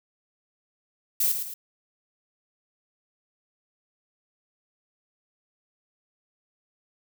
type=noise with echo; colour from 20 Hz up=violet; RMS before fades=-23 dBFS; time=1.2-1.32 s; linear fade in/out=5 ms; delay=110 ms; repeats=2; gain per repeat=-7 dB; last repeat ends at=1.54 s; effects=none